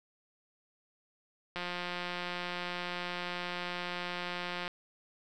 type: click train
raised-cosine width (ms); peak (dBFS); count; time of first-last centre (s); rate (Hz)
0.3; -21; 553; 1.56-4.679; 177
effects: none